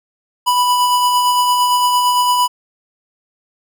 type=tone with tremolo; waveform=square; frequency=987.8 Hz; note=B5; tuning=in tune; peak=-11 dBFS; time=0.46-2.48 s; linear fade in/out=20 ms; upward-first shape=sine; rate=8.8 Hz; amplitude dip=30%; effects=none